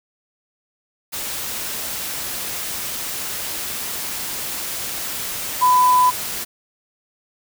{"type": "tone in noise", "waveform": "sine", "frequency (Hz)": 1000, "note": "B5", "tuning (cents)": 21, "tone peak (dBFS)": -11, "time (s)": [5.61, 6.11], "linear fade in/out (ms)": 20, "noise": "white", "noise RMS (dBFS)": -27, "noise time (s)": [1.12, 6.45], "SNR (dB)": 13, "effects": []}